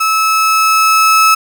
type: tone with level ramp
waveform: 35% pulse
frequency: 1300 Hz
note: E6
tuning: 24 cents flat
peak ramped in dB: -9 to -4 dBFS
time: 0-1.35 s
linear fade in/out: 10 ms
effects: none